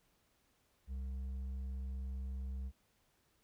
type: tone with hard clipping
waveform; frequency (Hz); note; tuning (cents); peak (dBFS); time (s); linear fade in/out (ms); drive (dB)
sine; 65.8; C2; +10; -40; 0.87-2.72; 50; 4
effects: pink hiss -75 dBFS RMS until 3.43 s